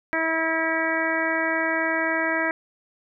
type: harmonic tone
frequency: 323.7 Hz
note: E4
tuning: 31 cents flat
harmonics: 1 / 2 / 3 / 4 / 5 / 6 / 7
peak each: -29 / -28 / -31 / -33 / -27 / -27 / -32 dBFS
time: 0.13-2.51 s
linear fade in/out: 0 ms
effects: none